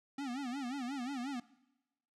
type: tone with vibrato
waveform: square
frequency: 261.6 Hz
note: C4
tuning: in tune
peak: -38 dBFS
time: 0.18-1.4 s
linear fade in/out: 5 ms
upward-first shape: sine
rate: 5.6 Hz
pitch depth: 160 cents each way
effects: noise-tail reverb RT60 1.0 s tail -20 dB re dry + low-pass 7000 Hz 12 dB/octave